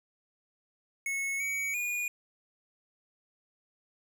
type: tone with pitch steps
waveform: square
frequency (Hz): 2195 / 2250 / 2443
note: C#7 / C#7 / D#7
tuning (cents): -18 / +25 / -32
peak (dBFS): -31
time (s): 1.06-2.08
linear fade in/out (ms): 2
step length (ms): 340
effects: 10-bit